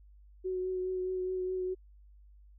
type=tone with vibrato; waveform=sine; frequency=370 Hz; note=F#4; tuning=in tune; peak=-31 dBFS; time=0.44-1.75 s; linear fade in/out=20 ms; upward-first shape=triangle; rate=4.8 Hz; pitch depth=19 cents each way; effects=added 50 Hz sine -54 dBFS peak until 2.58 s